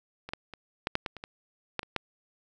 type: clicks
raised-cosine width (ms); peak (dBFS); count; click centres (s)
0.3; -24 / -16 / -26 / -12 / -10 / -16 / -26 / -22 / -13 / -25 / -12; 11; 0.29 / 0.335 / 0.537 / 0.871 / 0.954 / 1.062 / 1.167 / 1.239 / 1.793 / 1.831 / 1.963
effects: none